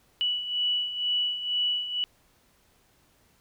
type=beating tone pair; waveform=sine; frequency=2949 / 2951.1 Hz; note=F#7 / F#7; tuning=-6 / -5 cents; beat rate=2.1 Hz; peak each=-32 / -26 dBFS; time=0.21-2.04 s; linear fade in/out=0 ms; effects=pink hiss -64 dBFS RMS until 3.4 s